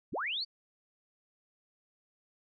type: linear sweep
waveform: sine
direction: up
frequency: 47.39 to 4699 Hz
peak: -32 dBFS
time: 0.12-0.45 s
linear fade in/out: 20 ms
effects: none